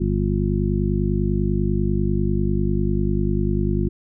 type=harmonic tone; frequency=50.1 Hz; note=G1; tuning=38 cents sharp; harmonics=1 / 2 / 3 / 4 / 5 / 7; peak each=-23 / -25 / -25 / -24 / -30 / -26 dBFS; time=0-3.89 s; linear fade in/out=10 ms; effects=none